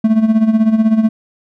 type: tone with tremolo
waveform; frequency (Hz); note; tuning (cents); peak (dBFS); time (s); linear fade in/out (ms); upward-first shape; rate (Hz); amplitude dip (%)
triangle; 220.5; A3; +4; -4; 0.04-1.09; 5; sine; 16; 70
effects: none